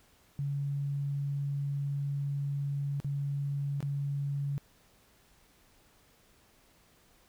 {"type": "tone with dropouts", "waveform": "sine", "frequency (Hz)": 141.2, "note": "C#3", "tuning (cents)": 32, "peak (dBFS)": -30, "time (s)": [0.39, 4.58], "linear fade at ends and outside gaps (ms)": 0, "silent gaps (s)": [[3.001, 3.046], [3.805, 3.827]], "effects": ["pink hiss -64 dBFS RMS until 7.28 s"]}